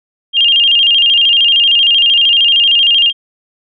sine tone with vibrato, 3004 Hz, F#7, 26 cents sharp, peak -6 dBFS, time 0.33-3.13 s, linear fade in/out 50 ms, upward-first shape square, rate 13 Hz, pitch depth 110 cents each way, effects none

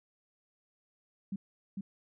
sine tone with echo, 196 Hz, G3, in tune, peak -33 dBFS, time 1.32-1.36 s, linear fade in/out 5 ms, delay 450 ms, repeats 1, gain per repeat -2 dB, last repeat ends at 1.81 s, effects none

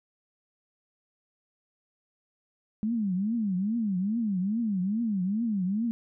sine tone with vibrato, 206.4 Hz, G#3, 10 cents flat, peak -25 dBFS, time 2.83-5.91 s, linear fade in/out 0 ms, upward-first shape triangle, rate 2.4 Hz, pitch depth 270 cents each way, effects none

